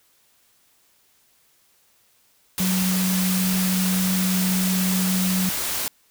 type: tone in noise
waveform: sine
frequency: 185.8 Hz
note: F#3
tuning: 7 cents sharp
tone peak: -20 dBFS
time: 2.6-5.49 s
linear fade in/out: 0 ms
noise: white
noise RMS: -26 dBFS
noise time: 2.58-5.88 s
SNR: +3 dB
effects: white hiss -61 dBFS RMS until 6.1 s